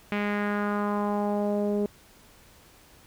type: tone with low-pass filter sweep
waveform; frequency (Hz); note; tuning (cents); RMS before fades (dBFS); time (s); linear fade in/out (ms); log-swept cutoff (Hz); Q
sawtooth; 205.9; G#3; -15; -27; 0.12-1.86; 0; 2400 to 460; 2.6
effects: pink hiss -55 dBFS RMS until 3.06 s